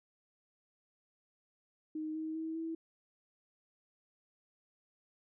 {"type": "tone with pitch steps", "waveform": "sine", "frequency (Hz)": [311.1, 316, 321, 326], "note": ["D#4", "D#4", "E4", "E4"], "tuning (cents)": [0, 27, -46, -19], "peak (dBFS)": -36, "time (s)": [1.95, 2.75], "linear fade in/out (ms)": 5, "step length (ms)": 200, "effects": []}